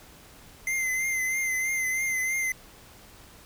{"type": "tone with vibrato", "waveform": "square", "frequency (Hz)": 2073, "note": "C7", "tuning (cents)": -17, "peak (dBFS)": -26, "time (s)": [0.67, 2.52], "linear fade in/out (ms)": 2, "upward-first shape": "triangle", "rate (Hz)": 3.1, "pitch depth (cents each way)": 44, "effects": ["pink hiss -51 dBFS RMS until 3.45 s"]}